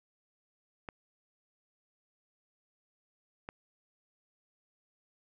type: clicks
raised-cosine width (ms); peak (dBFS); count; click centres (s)
0.5; -25; 2; 0.888 / 3.489
effects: none